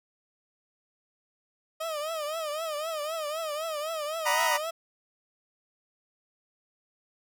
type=tone with vibrato; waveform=30% pulse; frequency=622 Hz; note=D#5; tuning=1 cent flat; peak=-28 dBFS; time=1.8-4.71 s; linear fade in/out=10 ms; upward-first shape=triangle; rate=3.9 Hz; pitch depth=130 cents each way
type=chord; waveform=25% pulse; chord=B major seventh; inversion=second; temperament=equal; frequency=740 / 932.3 / 987.8 / 1244.5 Hz; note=F#5 / A#5 / B5 / D#6; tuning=0 / 0 / 0 / 0 cents; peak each=-30 / -24 / -24 / -30 dBFS; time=4.25-4.58 s; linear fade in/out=20 ms
effects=none